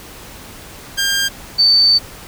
15% pulse / sine tone pair in turn, 1600 / 4552 Hz, G6 / C#8, +35 / +45 cents, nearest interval octave + tritone, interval 1810 cents, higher second, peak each -8 dBFS, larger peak neither, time 0.97-1.29 / 1.58-1.99 s, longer second, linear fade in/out 20 ms, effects pink hiss -36 dBFS RMS until 2.27 s

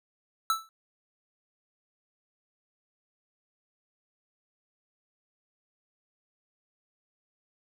square tone with exponential decay, 1318 Hz, E6, 1 cent flat, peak -21 dBFS, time 0.5-0.69 s, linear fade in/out 1 ms, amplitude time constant 40 ms, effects none

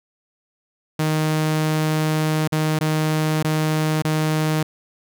sawtooth tone with dropouts, 155.56 Hz, D#3, in tune, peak -14 dBFS, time 0.99-4.63 s, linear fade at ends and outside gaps 5 ms, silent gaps 2.477-2.522 / 2.79-2.809 / 3.428-3.445 / 4.022-4.047 s, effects none

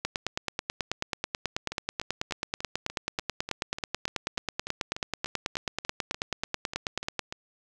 two click trains, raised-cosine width 0.2 ms, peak -18 / -11 dBFS, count 20 / 67, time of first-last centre 1.72-7.325 / 0.05-7.193 s, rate 3.39 / 9.24 Hz, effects none

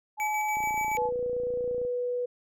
sine tone with pitch glide, 852 to 858.4 Hz, G#5 to A5, +44 to -43 cents, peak -27 dBFS, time 0.17-1.11 s, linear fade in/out 50 ms, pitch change +13 cents, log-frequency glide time 0.57-0.84 s
square tone with tremolo, 2290 Hz, D7, 44 cents flat, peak -31 dBFS, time 0.2-0.97 s, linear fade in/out 0 ms, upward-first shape square, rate 7 Hz, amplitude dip 35%
click train, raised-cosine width 2 ms, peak -31 dBFS, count 38, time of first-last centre 0.57-1.85 s, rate 28.9 Hz
sine tone, 491.3 Hz, B4, 9 cents flat, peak -27 dBFS, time 0.97-2.26 s, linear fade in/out 10 ms
effects none

